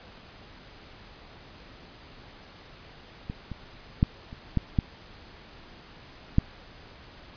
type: clicks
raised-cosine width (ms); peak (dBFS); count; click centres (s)
5; -20 / -23 / -7 / -28 / -11 / -9 / -6; 7; 3.299 / 3.517 / 4.029 / 4.329 / 4.573 / 4.788 / 6.384
effects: pink hiss -49 dBFS RMS until 7.36 s + resampled to 11025 Hz